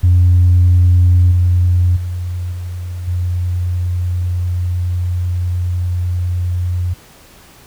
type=tone with level steps; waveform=sine; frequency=89 Hz; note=F2; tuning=33 cents sharp; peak=-5 / -8 / -18 / -21 / -14 dBFS; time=0.03-6.94 s; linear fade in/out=10 ms; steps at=1.31 / 1.96 / 2.52 / 3.07 s; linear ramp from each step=10 ms; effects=tanh soft clip ceiling -3 dBFS + pink hiss -43 dBFS RMS until 7.66 s